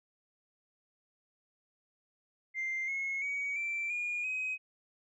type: tone with pitch steps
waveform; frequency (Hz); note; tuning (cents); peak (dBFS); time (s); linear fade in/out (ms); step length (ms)
sine; 2093 / 2173 / 2256 / 2343 / 2432 / 2525; C7 / C#7 / C#7 / D7 / D#7 / D#7; 0 / -35 / +30 / -5 / -40 / +25; -31; 2.54-4.58; 50; 340
effects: tanh soft clip ceiling -29 dBFS